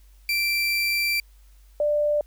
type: tone pair in turn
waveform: 30% pulse / sine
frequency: 2349 / 592.2 Hz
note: D7 / D5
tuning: 0 / +14 cents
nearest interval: 2 octaves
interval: 2386 cents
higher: first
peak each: -19 dBFS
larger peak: neither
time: 0.29-1.2 / 1.8-2.21 s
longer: first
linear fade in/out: 2 ms
effects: added 49 Hz sine -49 dBFS peak until 2.26 s + white hiss -63 dBFS RMS until 2.26 s